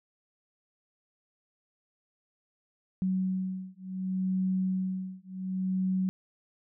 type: beating tone pair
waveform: sine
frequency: 186.9 / 187.58 Hz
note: F#3 / F#3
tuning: +18 / +24 cents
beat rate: 0.68 Hz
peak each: -31 dBFS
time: 3.02-6.09 s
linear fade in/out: 0 ms
effects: none